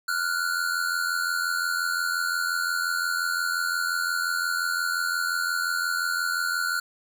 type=tone pair together; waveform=square; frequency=1394.3 / 1480 Hz; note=F6 / F#6; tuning=-3 / 0 cents; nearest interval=minor second; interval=103 cents; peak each=-28 dBFS; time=0.08-6.8 s; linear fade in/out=5 ms; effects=none